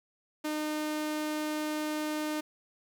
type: tone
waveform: sawtooth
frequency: 305 Hz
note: D#4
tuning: 34 cents flat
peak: -27 dBFS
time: 0.44-2.41 s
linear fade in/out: 10 ms
effects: 10-bit